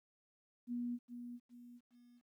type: tone with echo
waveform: sine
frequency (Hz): 241.6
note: B3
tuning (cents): -38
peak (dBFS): -37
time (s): 0.67-0.99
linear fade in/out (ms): 50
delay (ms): 410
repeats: 3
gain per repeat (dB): -8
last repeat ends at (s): 2.22
effects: 13-bit